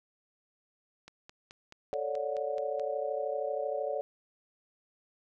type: click train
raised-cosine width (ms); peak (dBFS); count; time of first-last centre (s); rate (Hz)
0.2; -31; 9; 1.08-2.797; 4.66
type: chord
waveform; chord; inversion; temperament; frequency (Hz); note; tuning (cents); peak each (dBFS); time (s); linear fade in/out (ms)
sine; D major seventh; second; equal with one note detuned; 440 / 554.4 / 587.3 / 731.1; A4 / C#5 / D5 / F#5; 0 / 0 / 0 / -21; -37 / -35 / -35 / -39; 1.93-4.01; 0
effects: none